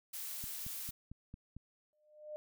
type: noise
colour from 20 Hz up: blue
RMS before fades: -43 dBFS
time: 0.13-0.91 s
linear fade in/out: 10 ms
type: click train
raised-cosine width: 5 ms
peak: -35 dBFS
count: 6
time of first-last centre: 0.44-1.566 s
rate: 4.44 Hz
type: tone with exponential growth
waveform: sine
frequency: 605 Hz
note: D#5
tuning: 49 cents flat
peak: -39 dBFS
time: 1.93-2.36 s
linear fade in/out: 0 ms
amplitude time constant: 93 ms
effects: none